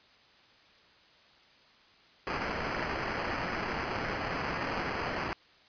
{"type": "noise with sample-and-hold", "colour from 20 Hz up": "white", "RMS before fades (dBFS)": -34, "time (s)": [2.27, 5.33], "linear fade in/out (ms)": 0, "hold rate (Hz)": 3675, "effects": ["white hiss -60 dBFS RMS until 5.68 s", "resampled to 11025 Hz"]}